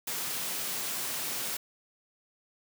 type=high-pass noise; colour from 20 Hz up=white; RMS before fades=-34 dBFS; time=0.07-1.57 s; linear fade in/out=5 ms; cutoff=110 Hz; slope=48 dB/octave; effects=none